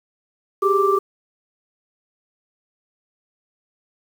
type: tone cluster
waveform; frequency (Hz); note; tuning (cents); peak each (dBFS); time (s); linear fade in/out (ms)
sine; 388.5 / 410.4 / 1175; G4 / G#4 / D6; -16 / -21 / +1; -18 / -21 / -18; 0.62-0.99; 10
effects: 7-bit